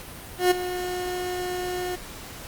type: tone with ADSR envelope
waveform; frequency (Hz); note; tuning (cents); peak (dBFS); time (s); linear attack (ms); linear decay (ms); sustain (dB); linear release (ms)
30% pulse; 361.2; F#4; -42; -12; 0.38-1.96; 130; 13; -13; 11
effects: pink hiss -40 dBFS RMS until 2.47 s + Opus 48 kbps